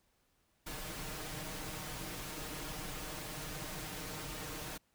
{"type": "noise with comb filter", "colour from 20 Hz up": "pink", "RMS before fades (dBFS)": -43, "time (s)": [0.66, 4.78], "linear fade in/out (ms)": 10, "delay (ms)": 6.5, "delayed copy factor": 0.65, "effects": ["pink hiss -75 dBFS RMS until 4.94 s"]}